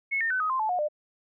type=tone with pitch steps; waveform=sine; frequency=2190 / 1820.4 / 1513.2 / 1257.8 / 1045.6 / 869.1 / 722.4 / 600.5 Hz; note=C#7 / A#6 / F#6 / D#6 / C6 / A5 / F#5 / D5; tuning=-22 / -42 / +38 / +18 / -1 / -22 / -42 / +38 cents; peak=-24 dBFS; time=0.11-0.886 s; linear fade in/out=20 ms; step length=97 ms; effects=none